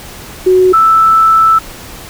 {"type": "tone pair in turn", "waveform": "sine", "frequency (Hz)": [370, 1318.5], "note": ["F#4", "E6"], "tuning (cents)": [0, 0], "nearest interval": "octave + minor seventh", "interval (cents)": 2200, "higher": "second", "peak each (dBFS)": -4, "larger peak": "neither", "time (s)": [[0.46, 0.73], [0.73, 1.59]], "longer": "second", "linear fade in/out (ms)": 10, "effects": ["pink hiss -30 dBFS RMS until 2.09 s"]}